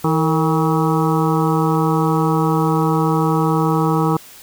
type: harmonic tone with a mistuned harmonic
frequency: 160.7 Hz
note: E3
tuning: 44 cents flat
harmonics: 1 / 2 / 3 / 5 / 6 / 7 / 8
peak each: -17 / -20 / -22 / -24 / -25 / -25 / -26 dBFS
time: 0.04-4.17 s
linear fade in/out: 5 ms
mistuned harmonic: 3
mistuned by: -72 cents
effects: white hiss -41 dBFS RMS until 4.42 s